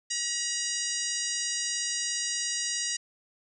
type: harmonic tone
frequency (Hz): 957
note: A#5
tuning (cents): +45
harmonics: 2 / 3 / 4 / 5 / 6 / 7 / 8 / 9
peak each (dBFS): -38 / -39 / -40 / -35 / -34 / -35 / -39 / -40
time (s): 0.1-2.97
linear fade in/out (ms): 10
effects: none